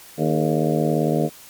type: harmonic tone with a mistuned harmonic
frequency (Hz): 77.78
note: D#2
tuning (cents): 0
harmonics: 2 / 3 / 4 / 5 / 6 / 7 / 8 / 9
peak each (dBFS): -22 / -24 / -25 / -26 / -27 / -27 / -28 / -29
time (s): 0.17-1.3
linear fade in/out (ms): 50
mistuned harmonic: 5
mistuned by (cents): +110
effects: white hiss -44 dBFS RMS until 1.49 s + MP3 96 kbps